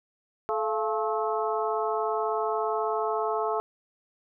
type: harmonic tone with a mistuned harmonic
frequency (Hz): 216.4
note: A3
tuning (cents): -29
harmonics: 2 / 3 / 4 / 5 / 6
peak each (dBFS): -29 / -31 / -32 / -33 / -34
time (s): 0.49-3.6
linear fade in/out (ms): 0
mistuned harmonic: 3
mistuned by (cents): +90
effects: none